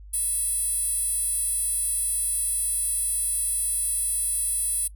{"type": "tone with high-pass filter", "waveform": "10% pulse", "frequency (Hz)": 662, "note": "E5", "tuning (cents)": 7, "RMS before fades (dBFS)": -26, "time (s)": [0.13, 4.88], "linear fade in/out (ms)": 10, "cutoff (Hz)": 10000, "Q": 6.2, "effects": ["noise-tail reverb RT60 0.1 s tail -22 dB re dry", "added 50 Hz sine -41 dBFS peak until 4.95 s"]}